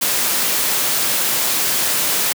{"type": "noise", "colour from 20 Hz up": "white", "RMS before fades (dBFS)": -18, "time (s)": [0.01, 2.33], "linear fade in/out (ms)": 10, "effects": ["high-pass 150 Hz 12 dB/octave"]}